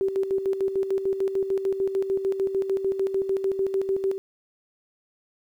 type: tone with tremolo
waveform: sine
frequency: 387.2 Hz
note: G4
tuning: 21 cents flat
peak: -20 dBFS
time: 0.01-4.18 s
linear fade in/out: 0 ms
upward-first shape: square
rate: 6.7 Hz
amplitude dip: 60%
effects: 10-bit